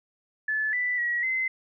sine tone with pitch steps, 1732 / 1981 / 1916 / 2056 Hz, A6 / B6 / A#6 / C7, -28 / +5 / +47 / -31 cents, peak -24 dBFS, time 0.48-1.48 s, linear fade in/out 5 ms, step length 250 ms, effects none

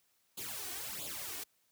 white noise with flanger, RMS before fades -42 dBFS, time 0.37-1.44 s, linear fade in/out 10 ms, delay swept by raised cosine 0.26 to 2.76 ms, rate 1.5 Hz, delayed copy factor +0.85, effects white hiss -74 dBFS RMS until 1.71 s + high-pass 60 Hz 12 dB/octave

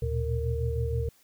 sine tone cluster, 74.5 / 115 / 121.3 / 461.5 Hz, D2 / A#2 / B2 / A#4, +25 / -23 / -31 / -17 cents, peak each -29 / -31 / -35 / -33 dBFS, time 0.02-1.09 s, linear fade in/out 5 ms, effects white hiss -62 dBFS RMS until 1.23 s

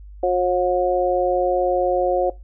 harmonic tone, 180.3 Hz, F#3, 45 cents flat, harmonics 2 / 3 / 4, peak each -22 / -18 / -22 dBFS, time 0.23-2.3 s, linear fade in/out 5 ms, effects noise-tail reverb RT60 0.2 s tail -20 dB re dry + added 50 Hz sine -37 dBFS peak until 2.43 s

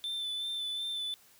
triangle tone with vibrato, 3532 Hz, A7, 6 cents sharp, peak -32 dBFS, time 0.04-1.14 s, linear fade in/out 0 ms, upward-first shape sine, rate 2.7 Hz, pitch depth 23 cents each way, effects white hiss -61 dBFS RMS until 1.39 s

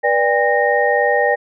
sine tone cluster, 484.9 / 588 / 803 / 1855 Hz, B4 / D5 / G5 / A#6, -32 / +2 / +41 / -9 cents, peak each -18 dBFS, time 0.03-1.36 s, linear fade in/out 20 ms, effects none

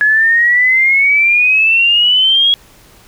sine exponential sweep, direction up, 1689 to 3329 Hz, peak -7 dBFS, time 0.01-2.54 s, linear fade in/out 0 ms, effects pink hiss -44 dBFS RMS until 3.07 s

